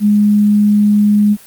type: tone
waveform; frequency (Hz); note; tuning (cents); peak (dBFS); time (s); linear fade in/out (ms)
sine; 207.7; G#3; 0; -7; 0-1.37; 50
effects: white hiss -40 dBFS RMS until 1.46 s + Opus 24 kbps